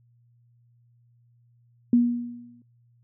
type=tone with exponential decay; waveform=sine; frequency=240 Hz; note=B3; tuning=49 cents flat; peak=-13 dBFS; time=1.93-2.62 s; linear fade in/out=2 ms; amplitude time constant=150 ms; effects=noise-tail reverb RT60 0.3 s tail -23 dB re dry + added 119 Hz sine -58 dBFS peak until 3.03 s